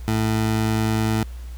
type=tone; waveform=20% pulse; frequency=110 Hz; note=A2; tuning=in tune; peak=-14 dBFS; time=0.08-1.23 s; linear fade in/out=0 ms; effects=added 60 Hz sine -31 dBFS peak until 1.57 s + pink hiss -50 dBFS RMS until 1.57 s